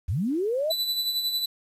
sine linear sweep, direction up, 65.41 to 660 Hz, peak -23 dBFS, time 0.08-0.72 s, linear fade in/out 10 ms
45% pulse tone with tremolo, 3978 Hz, B7, 12 cents sharp, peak -23 dBFS, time 0.7-1.46 s, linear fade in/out 10 ms, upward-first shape sine, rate 11 Hz, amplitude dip 50%
effects resampled to 32000 Hz + 9-bit

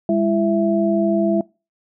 sine tone cluster, 203 / 336 / 662 Hz, G#3 / E4 / E5, -39 / +33 / +7 cents, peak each -19 dBFS, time 0.09-1.41 s, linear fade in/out 2 ms, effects noise-tail reverb RT60 0.3 s tail -24 dB re dry

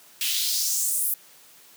white noise with high-pass filter sweep, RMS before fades -25 dBFS, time 0.21-1.14 s, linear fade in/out 2 ms, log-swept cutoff 2700 to 12000 Hz, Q 2.5, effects white hiss -52 dBFS RMS until 1.76 s + high-pass 150 Hz 12 dB/octave

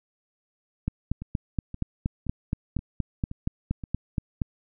two click trains, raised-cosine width 5 ms, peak -13 / -23 dBFS, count 16 / 6, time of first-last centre 0.88-4.418 / 1.22-3.838 s, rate 4.24 / 1.91 Hz, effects none

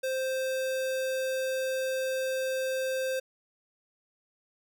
square tone, 523.3 Hz, C5, in tune, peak -29 dBFS, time 0.03-3.2 s, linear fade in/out 10 ms, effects none

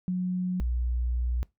sine tone pair in turn, 182.1 / 60.49 Hz, F#3 / B1, -27 / -35 cents, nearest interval octave + perfect fifth, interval 1908 cents, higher first, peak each -25 dBFS, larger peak neither, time 0.08-0.6 / 0.6-1.43 s, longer second, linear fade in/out 0 ms, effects noise-tail reverb RT60 0.2 s tail -22 dB re dry

